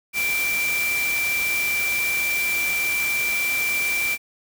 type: tone in noise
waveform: sine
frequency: 2349 Hz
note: D7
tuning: in tune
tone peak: -21 dBFS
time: 0.13-4.18 s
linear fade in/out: 50 ms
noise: white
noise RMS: -29 dBFS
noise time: 0.13-4.18 s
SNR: +5 dB
effects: none